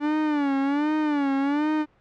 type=tone with vibrato; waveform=45% pulse; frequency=290 Hz; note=D4; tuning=22 cents flat; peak=-21 dBFS; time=0-1.86 s; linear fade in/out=50 ms; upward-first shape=sine; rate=1.3 Hz; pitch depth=110 cents each way; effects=pink hiss -61 dBFS RMS until 2 s + low-pass 2000 Hz 12 dB/octave